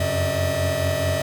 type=tone cluster; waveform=45% pulse; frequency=88.5 / 93.1 / 136.9 / 596 / 642 Hz; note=F2 / F#2 / C#3 / D5 / E5; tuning=+23 / +11 / -21 / +25 / -46 cents; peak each=-28 / -26 / -30 / -27 / -25 dBFS; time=0-1.22 s; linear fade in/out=5 ms; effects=none